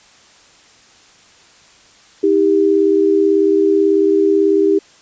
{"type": "tone pair together", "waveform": "sine", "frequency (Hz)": [318.4, 396.6], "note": ["D#4", "G4"], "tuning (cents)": [40, 20], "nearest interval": "major third", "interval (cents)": 380, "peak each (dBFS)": [-15, -11], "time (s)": [2.23, 4.79], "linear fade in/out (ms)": 10, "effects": ["white hiss -47 dBFS RMS until 5.01 s", "resampled to 16000 Hz"]}